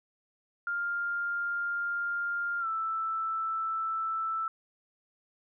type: tone with pitch glide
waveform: sine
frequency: 1401 to 1322.4 Hz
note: F6 to E6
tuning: +5 to +5 cents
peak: -29 dBFS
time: 0.67-4.48 s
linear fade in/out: 2 ms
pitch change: -100 cents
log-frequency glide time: 2.6-2.67 s
effects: none